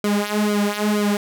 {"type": "tone with flanger", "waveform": "sawtooth", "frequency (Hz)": 207.7, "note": "G#3", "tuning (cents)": 0, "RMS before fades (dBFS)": -20, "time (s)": [0.04, 1.17], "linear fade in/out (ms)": 2, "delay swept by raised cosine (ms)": [1.1, 4.7], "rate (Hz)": 2.1, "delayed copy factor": -1, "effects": []}